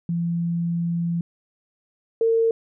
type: tone pair in turn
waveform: sine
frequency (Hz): 170 / 454.6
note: F3 / A#4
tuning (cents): -46 / -43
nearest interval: octave + perfect fourth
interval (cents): 1703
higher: second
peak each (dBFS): -21 / -16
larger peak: second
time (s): 0.09-1.21 / 2.21-2.51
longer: first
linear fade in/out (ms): 2
effects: none